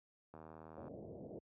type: click train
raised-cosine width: 1 ms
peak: -39 dBFS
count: 44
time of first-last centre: 0.34-0.881 s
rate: 79.5 Hz
type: low-pass noise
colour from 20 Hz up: white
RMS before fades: -50 dBFS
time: 0.77-1.39 s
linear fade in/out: 5 ms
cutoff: 630 Hz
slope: 48 dB/octave
effects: high-pass 80 Hz 12 dB/octave